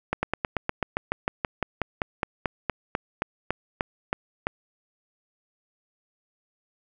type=slowing click train; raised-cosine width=0.5 ms; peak=-9 dBFS; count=23; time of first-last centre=0.13-4.469 s; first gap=100 ms; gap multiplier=1.06; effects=none